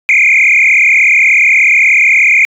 sine tone with frequency modulation, 2270 Hz, C#7, 41 cents sharp, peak -3 dBFS, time 0.09-2.45 s, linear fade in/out 0 ms, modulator 36.6 Hz, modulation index 5.2, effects tanh soft clip ceiling -1 dBFS

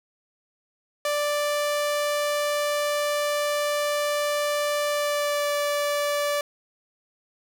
sawtooth tone with pitch glide, 587.3 to 581.6 Hz, D5 to D5, 0 to -17 cents, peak -19 dBFS, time 1.05-6.41 s, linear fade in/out 2 ms, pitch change -17 cents, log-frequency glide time 4.9-5.51 s, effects none

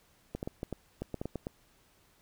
clicks, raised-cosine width 2 ms, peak -22 dBFS, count 11, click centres 0.35 / 0.429 / 0.475 / 0.631 / 0.727 / 1.02 / 1.143 / 1.215 / 1.256 / 1.357 / 1.469 s, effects pink hiss -66 dBFS RMS until 2.21 s

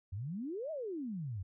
sine exponential two-way sweep, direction up then down, 87.31 to 659.3 to 87.31 Hz, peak -37 dBFS, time 0.12-1.43 s, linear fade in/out 10 ms, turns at 0.71 s, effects none

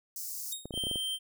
white high-pass noise, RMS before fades -39 dBFS, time 0.16-0.53 s, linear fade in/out 2 ms, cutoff 5000 Hz, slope 48 dB/octave
15% pulse tone with exponential decay, 3729 Hz, A#7, in tune, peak -25 dBFS, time 0.52-0.75 s, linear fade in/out 5 ms, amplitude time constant 50 ms
clicks, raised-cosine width 2 ms, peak -26 dBFS, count 8, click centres 0.656 / 0.708 / 0.74 / 0.776 / 0.838 / 0.869 / 0.913 / 0.958 s
square tone, 3136 Hz, G7, in tune, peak -32 dBFS, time 0.72-1.19 s, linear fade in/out 50 ms
effects none

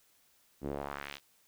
sawtooth tone with band-pass filter sweep, 70.7 Hz, C#2, 35 cents sharp, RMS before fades -40 dBFS, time 0.61-1.2 s, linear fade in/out 50 ms, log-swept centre 280 to 4000 Hz, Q 1.5, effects white hiss -68 dBFS RMS until 1.47 s

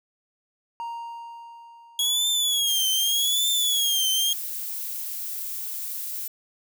triangle tone with exponential decay, 932.3 Hz, A#5, in tune, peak -27 dBFS, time 0.8-3.15 s, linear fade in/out 0 ms, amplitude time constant 510 ms
sawtooth tone with vibrato, 3322 Hz, G#7, in tune, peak -18 dBFS, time 1.99-4.33 s, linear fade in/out 2 ms, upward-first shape triangle, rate 0.83 Hz, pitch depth 130 cents each way
violet noise, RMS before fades -32 dBFS, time 2.67-6.28 s, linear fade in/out 5 ms
effects none

